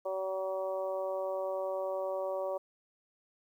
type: harmonic tone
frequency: 189.8 Hz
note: F#3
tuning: 44 cents sharp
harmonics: 2 / 3 / 4 / 5 / 6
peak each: -41 / -33 / -44 / -44 / -46 dBFS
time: 0.05-2.58 s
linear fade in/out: 10 ms
effects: 11-bit